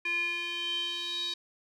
square tone with band-pass filter sweep, 346.1 Hz, F4, 16 cents flat, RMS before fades -33 dBFS, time 0.05-1.34 s, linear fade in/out 5 ms, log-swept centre 2300 to 4000 Hz, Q 8.8, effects none

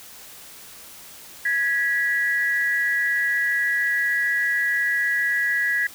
sine tone pair together, 1661.2 / 1945.3 Hz, G#6 / B6, 0 / -27 cents, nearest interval minor third, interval 273 cents, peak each -22 dBFS, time 1.45-5.87 s, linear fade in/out 5 ms, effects white hiss -43 dBFS RMS until 5.94 s

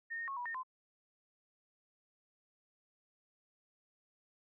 sine tone with pitch steps, 1834 / 1848 / 1094 / 973 / 1830 / 1031 Hz, A#6 / A#6 / C#6 / B5 / A#6 / C6, -29 / -16 / -23 / -26 / -32 / -26 cents, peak -38 dBFS, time 0.1-0.634 s, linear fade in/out 20 ms, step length 89 ms, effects none

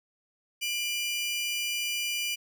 sawtooth tone pair together, 2391 / 2952 Hz, D7 / F#7, +30 / -5 cents, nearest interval major third, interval 365 cents, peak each -28 / -29 dBFS, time 0.61-2.36 s, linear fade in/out 20 ms, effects none

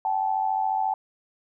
sine tone pair together, 769 / 863.2 Hz, G5 / A5, -33 / -33 cents, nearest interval major second, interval 200 cents, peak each -25 / -25 dBFS, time 0.05-0.94 s, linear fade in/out 2 ms, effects none

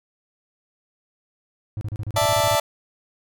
triangle tone bursts, 106.1 Hz, G#2, 38 cents sharp, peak -23 dBFS, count 11, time 1.77-2.551 s, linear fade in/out 0 ms, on 41 ms, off 33 ms
sawtooth chord, D suspended second, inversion none, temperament just, 587.3 / 660.7 / 881 Hz, D5 / E5 / A5, 0 / +4 / +2 cents, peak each -18 dBFS, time 2.16-2.6 s, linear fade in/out 5 ms
effects none

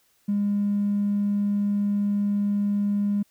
triangle tone with tanh clipping, 203.7 Hz, G#3, 33 cents flat, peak -20 dBFS, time 0.28-3.23 s, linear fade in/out 10 ms, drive 1 dB, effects white hiss -65 dBFS RMS until 3.3 s

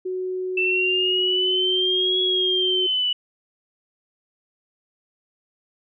sine tone, 370 Hz, F#4, in tune, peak -24 dBFS, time 0.05-2.87 s, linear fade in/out 10 ms
sine exponential two-way sweep, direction up then down, 2656 to 3349 to 2948 Hz, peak -19 dBFS, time 0.57-3.13 s, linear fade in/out 5 ms, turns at 2.21 s
effects none

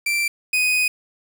40% pulse tone pair in turn, 2349 / 2496 Hz, D7 / D#7, 0 / +5 cents, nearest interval minor second, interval 105 cents, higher second, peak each -18 / -16 dBFS, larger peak second, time 0.06-0.28 / 0.53-0.88 s, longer second, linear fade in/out 5 ms, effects 7-bit

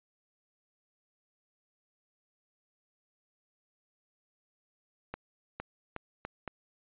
accelerating click train, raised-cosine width 0.5 ms, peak -22 dBFS, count 5, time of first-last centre 5.14-6.477 s, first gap 460 ms, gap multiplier 0.79, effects resampled to 8000 Hz

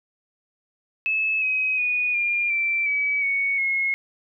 sine tone with pitch steps, 2600 / 2533 / 2468 / 2405 / 2343 / 2283 / 2225 / 2167 Hz, E7 / D#7 / D#7 / D7 / D7 / D7 / C#7 / C#7, -24 / +30 / -15 / +41 / -5 / -50 / +6 / -40 cents, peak -20 dBFS, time 1.06-3.94 s, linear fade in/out 0 ms, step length 360 ms, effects none

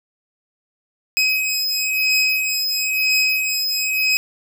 25% pulse beating tone pair, 2534 / 2535 Hz, D#7 / D#7, +31 / +32 cents, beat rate 1 Hz, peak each -16 dBFS, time 1.17-4.17 s, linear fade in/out 0 ms, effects none

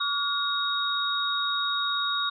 sine tone cluster, 1139 / 1419 / 3761 Hz, C#6 / F6 / A#7, +47 / +27 / +15 cents, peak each -30 / -31 / -27 dBFS, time 0-2.3 s, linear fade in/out 10 ms, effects none

